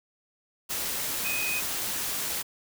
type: tone in noise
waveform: sine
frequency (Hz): 2503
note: D#7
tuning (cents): +10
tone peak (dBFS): -29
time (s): 1.24-1.61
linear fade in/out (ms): 20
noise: white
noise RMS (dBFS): -31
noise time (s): 0.69-2.43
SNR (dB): -1
effects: none